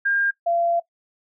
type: tone pair in turn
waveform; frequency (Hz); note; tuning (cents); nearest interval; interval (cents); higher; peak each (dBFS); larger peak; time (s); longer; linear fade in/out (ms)
sine; 1607 / 684.1; G6 / F5; +43 / -36; octave + minor third; 1479; first; -18; neither; 0.05-0.31 / 0.46-0.8; second; 10
effects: noise-tail reverb RT60 0.1 s tail -18 dB re dry